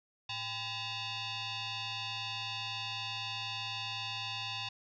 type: tone with frequency modulation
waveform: sine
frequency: 108.9 Hz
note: A2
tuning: 17 cents flat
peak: -36 dBFS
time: 0.29-4.69 s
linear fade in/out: 5 ms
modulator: 904 Hz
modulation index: 4.8
effects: none